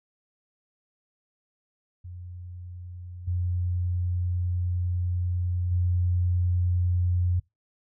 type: tone with level steps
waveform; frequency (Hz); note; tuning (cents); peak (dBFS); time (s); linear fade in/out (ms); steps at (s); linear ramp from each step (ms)
sine; 89; F2; +33; -37 / -24 / -21; 2.04-7.4; 10; 3.27 / 5.71; 10
effects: noise-tail reverb RT60 0.2 s tail -24 dB re dry